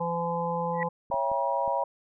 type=harmonic tone; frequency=170 Hz; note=F3; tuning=46 cents flat; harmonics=1 / 3 / 5 / 6; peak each=-33 / -31 / -31 / -34 dBFS; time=0-0.89 s; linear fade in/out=10 ms
type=tone with exponential growth; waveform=sine; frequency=1945 Hz; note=B6; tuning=27 cents flat; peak=-25 dBFS; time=0.73-0.83 s; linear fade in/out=1 ms; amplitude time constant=21 ms
type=clicks; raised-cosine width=3 ms; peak=-32 dBFS; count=4; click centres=1.102 / 1.142 / 1.316 / 1.678 s
type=chord; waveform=sine; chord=C# diminished seventh; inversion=none; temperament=just; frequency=554.4 / 665.2 / 798.3 / 957.9 Hz; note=C#5 / E5 / G5 / Bb5; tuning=0 / +16 / +31 / +47 cents; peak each=-30 / -32 / -32 / -28 dBFS; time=1.11-1.84 s; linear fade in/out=5 ms
effects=none